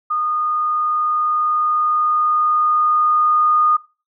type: tone with level ramp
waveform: sine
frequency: 1227 Hz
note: D#6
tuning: 25 cents flat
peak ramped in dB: -17 to -11 dBFS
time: 0.1-3.77 s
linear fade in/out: 10 ms
effects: noise-tail reverb RT60 0.3 s tail -18 dB re dry